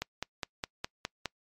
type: click train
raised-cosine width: 0.2 ms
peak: -15 dBFS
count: 7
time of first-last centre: 0.02-1.257 s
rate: 4.85 Hz
effects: noise-tail reverb RT60 0.1 s tail -26 dB re dry + MP3 64 kbps